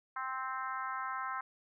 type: harmonic tone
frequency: 261.6 Hz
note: C4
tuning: in tune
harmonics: 3 / 4 / 5 / 6 / 7 / 8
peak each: -45 / -39 / -40 / -44 / -49 / -53 dBFS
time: 0.16-1.41 s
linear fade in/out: 5 ms
effects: none